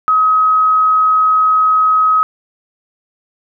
sine tone, 1270 Hz, D#6, 35 cents sharp, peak -8 dBFS, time 0.08-2.23 s, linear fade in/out 0 ms, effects none

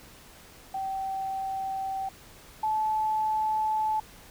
sine tone pair in turn, 772 / 866.5 Hz, G5 / A5, -27 / -27 cents, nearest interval major second, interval 200 cents, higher second, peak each -29 / -24 dBFS, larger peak second, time 0.74-2.09 / 2.63-4 s, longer second, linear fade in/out 5 ms, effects pink hiss -51 dBFS RMS until 4.3 s

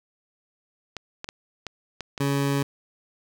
clicks, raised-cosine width 0.2 ms, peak -16 dBFS, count 6, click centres 0.967 / 1.244 / 1.289 / 1.667 / 2.007 / 2.178 s
20% pulse tone, 140 Hz, C#3, 18 cents sharp, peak -17 dBFS, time 2.2-2.63 s, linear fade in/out 5 ms
effects none

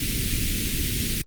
pink band-stop noise, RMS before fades -25 dBFS, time 0-1.22 s, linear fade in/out 5 ms, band 320 to 2200 Hz, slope 24 dB/octave, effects Opus 32 kbps

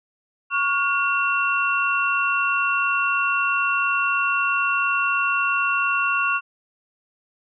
sine tone cluster, 1119 / 1428 / 2723 Hz, C#6 / F6 / F7, +16 / +38 / -44 cents, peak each -23 dBFS, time 0.5-6.41 s, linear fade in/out 50 ms, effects none

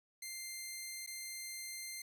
10% pulse tone with dropouts, 2093 Hz, C7, in tune, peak -34 dBFS, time 0.22-2.02 s, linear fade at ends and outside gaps 5 ms, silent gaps 1.064-1.073 s, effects 12-bit

